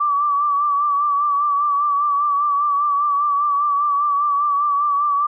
sine tone with vibrato, 1158 Hz, D6, 25 cents flat, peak -15 dBFS, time 0-5.27 s, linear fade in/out 10 ms, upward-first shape triangle, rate 5 Hz, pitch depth 54 cents each way, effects none

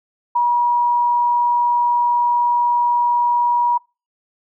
sine tone, 961 Hz, B5, 48 cents flat, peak -13 dBFS, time 0.35-3.78 s, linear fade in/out 10 ms, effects noise-tail reverb RT60 0.3 s tail -26 dB re dry

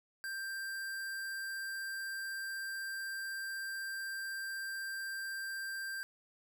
square tone, 1579 Hz, G6, 12 cents sharp, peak -39 dBFS, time 0.24-6.03 s, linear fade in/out 0 ms, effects none

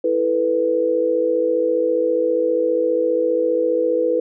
sine chord, E suspended fourth, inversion none, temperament just, 329.6 / 439.5 / 494.4 Hz, E4 / A4 / B4, 0 / -2 / +2 cents, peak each -23 / -23 / -17 dBFS, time 0.04-4.2 s, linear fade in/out 5 ms, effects none

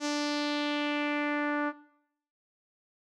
sawtooth tone with low-pass filter sweep, 293.7 Hz, D4, in tune, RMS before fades -30 dBFS, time 0-1.73 s, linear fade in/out 50 ms, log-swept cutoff 6300 to 1400 Hz, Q 2.5, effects noise-tail reverb RT60 0.7 s tail -18 dB re dry

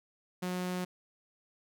sawtooth tone, 181.3 Hz, F#3, 35 cents flat, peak -29 dBFS, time 0.42-0.85 s, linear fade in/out 10 ms, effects none

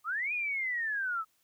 sine linear two-way sweep, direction up then down, 1167 to 2489 to 1267 Hz, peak -30 dBFS, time 0.04-1.25 s, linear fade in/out 50 ms, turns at 0.33 s, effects white hiss -72 dBFS RMS until 1.43 s

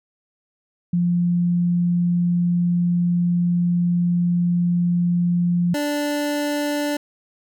sine / 25% pulse tone pair in turn, 174.61 / 292.8 Hz, F3 / D4, 0 / -5 cents, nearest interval major sixth, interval 895 cents, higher second, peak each -16 / -17 dBFS, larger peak first, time 0.93-5.74 / 5.74-6.97 s, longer first, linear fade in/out 5 ms, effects none

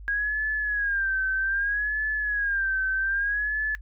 sine tone with vibrato, 1631 Hz, G#6, 32 cents flat, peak -23 dBFS, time 0.08-3.75 s, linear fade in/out 0 ms, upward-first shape sine, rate 0.63 Hz, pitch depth 100 cents each way, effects noise-tail reverb RT60 0.1 s tail -21 dB re dry + added 50 Hz sine -39 dBFS peak until 3.81 s

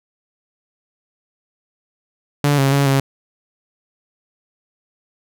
sawtooth tone with pitch steps, 144.5 / 136.6 / 140.4 / 136.5 Hz, D3 / C#3 / C#3 / C#3, -28 / -25 / +22 / -26 cents, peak -9 dBFS, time 2.44-3 s, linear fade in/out 2 ms, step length 140 ms, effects none

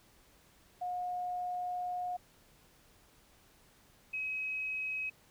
sine tone pair in turn, 720 / 2545 Hz, F#5 / D#7, -47 / +39 cents, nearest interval octave + minor seventh, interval 2186 cents, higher second, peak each -34 / -34 dBFS, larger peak neither, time 0.81-2.17 / 4.13-5.1 s, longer first, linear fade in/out 10 ms, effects pink hiss -64 dBFS RMS until 5.3 s

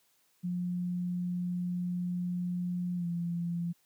sine tone with pitch glide, 177.8 to 171.45 Hz, F3 to F3, +31 to -32 cents, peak -30 dBFS, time 0.43-3.73 s, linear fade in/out 20 ms, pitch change -63 cents, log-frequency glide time 2.96-3.06 s, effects white hiss -70 dBFS RMS until 3.85 s + high-pass 100 Hz 12 dB/octave

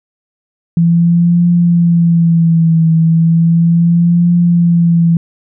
sine tone with vibrato, 167.9 Hz, E3, 32 cents sharp, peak -6 dBFS, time 0.77-5.17 s, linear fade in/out 2 ms, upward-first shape triangle, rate 0.35 Hz, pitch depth 61 cents each way, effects none

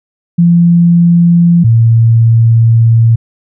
sine tone pair in turn, 171.6 / 114.61 Hz, F3 / A#2, -30 / -29 cents, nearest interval perfect fifth, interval 699 cents, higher first, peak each -3 dBFS, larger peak neither, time 0.38-1.64 / 1.64-3.16 s, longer second, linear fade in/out 10 ms, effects none

